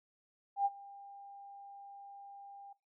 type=tone with ADSR envelope; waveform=sine; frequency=799 Hz; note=G5; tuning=33 cents sharp; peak=-26 dBFS; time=0.56-2.73 s; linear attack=94 ms; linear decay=35 ms; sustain=-23 dB; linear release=6 ms; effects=noise-tail reverb RT60 0.3 s tail -23 dB re dry